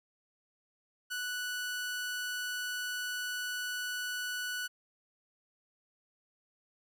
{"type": "tone", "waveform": "sawtooth", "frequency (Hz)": 1480, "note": "F#6", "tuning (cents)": 0, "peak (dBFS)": -31, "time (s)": [1.1, 4.68], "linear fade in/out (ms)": 20, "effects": []}